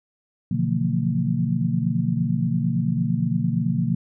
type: tone cluster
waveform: sine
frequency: 122.9 / 145.7 / 169.2 / 178 / 228.1 Hz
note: B2 / D3 / E3 / F3 / A#3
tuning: -8 / -13 / +45 / +33 / -37 cents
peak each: -26 dBFS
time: 0.51-3.95 s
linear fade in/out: 5 ms
effects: none